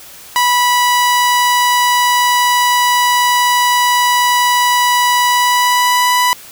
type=tone with pitch glide; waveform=sawtooth; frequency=981 to 989 Hz; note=B5 to B5; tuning=-12 to +2 cents; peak=-6 dBFS; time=0.36-6.33 s; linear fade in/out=0 ms; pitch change=+14 cents; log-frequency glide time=5.23-6.18 s; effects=white hiss -36 dBFS RMS until 6.51 s